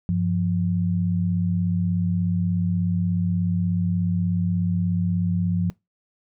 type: tone pair together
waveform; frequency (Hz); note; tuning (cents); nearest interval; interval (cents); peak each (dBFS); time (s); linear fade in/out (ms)
sine; 98 / 174.61; G2 / F3; 0 / 0; minor seventh; 1000; -24 / -21; 0.09-5.7; 0
effects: noise-tail reverb RT60 0.2 s tail -23 dB re dry